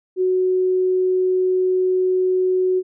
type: tone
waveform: sine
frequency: 370 Hz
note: F#4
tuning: in tune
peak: -15 dBFS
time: 0.16-2.83 s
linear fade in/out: 50 ms
effects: none